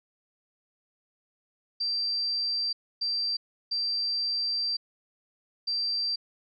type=tone bursts at uneven times; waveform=sine; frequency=4699 Hz; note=D8; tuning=in tune; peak=-26 dBFS; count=4; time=1.8-2.73 / 3.01-3.37 / 3.71-4.77 / 5.67-6.16 s; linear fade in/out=10 ms; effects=none

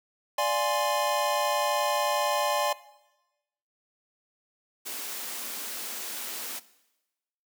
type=chord; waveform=square; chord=D half-diminished seventh; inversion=none; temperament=equal; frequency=587.3 / 698.5 / 830.6 / 1046.5 Hz; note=D5 / F5 / Ab5 / C6; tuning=0 / 0 / 0 / 0 cents; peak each=-29 / -35 / -30 / -30 dBFS; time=0.38-2.73 s; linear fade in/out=5 ms
type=high-pass noise; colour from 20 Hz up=white; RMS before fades=-36 dBFS; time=4.85-6.6 s; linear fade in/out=20 ms; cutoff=200 Hz; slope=96 dB/octave
effects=noise-tail reverb RT60 1.0 s tail -18 dB re dry

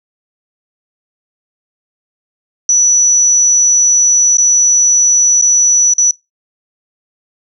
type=tone with dropouts; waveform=sine; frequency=5920 Hz; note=F#8; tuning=in tune; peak=-6 dBFS; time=2.69-6.11 s; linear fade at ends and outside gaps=2 ms; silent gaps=4.371-4.382 / 5.414-5.422 / 5.937-5.981 s; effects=noise-tail reverb RT60 0.2 s tail -22 dB re dry

